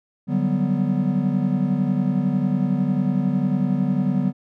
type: chord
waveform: triangle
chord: G major seventh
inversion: second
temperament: equal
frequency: 146.83 / 185 / 196 / 246.9 Hz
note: D3 / F#3 / G3 / B3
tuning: 0 / 0 / 0 / 0 cents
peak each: -23 / -21 / -22 / -22 dBFS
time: 0.27-4.33 s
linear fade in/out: 50 ms
effects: none